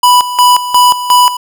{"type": "tone with tremolo", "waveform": "square", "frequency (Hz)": 987.8, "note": "B5", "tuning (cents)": 0, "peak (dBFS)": -4, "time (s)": [0.03, 1.37], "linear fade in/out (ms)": 5, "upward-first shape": "square", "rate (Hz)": 2.8, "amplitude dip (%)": 75, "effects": []}